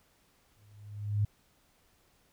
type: tone with exponential growth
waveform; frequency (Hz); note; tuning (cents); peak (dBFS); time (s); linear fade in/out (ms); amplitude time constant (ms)
sine; 103.7; G#2; -2; -23; 0.56-1.25; 5; 150
effects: pink hiss -68 dBFS RMS until 2.32 s